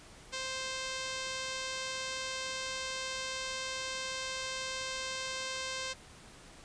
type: tone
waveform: 5% pulse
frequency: 523.3 Hz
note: C5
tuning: in tune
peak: -24 dBFS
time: 0.32-5.94 s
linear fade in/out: 20 ms
effects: pink hiss -54 dBFS RMS until 6.64 s + resampled to 22050 Hz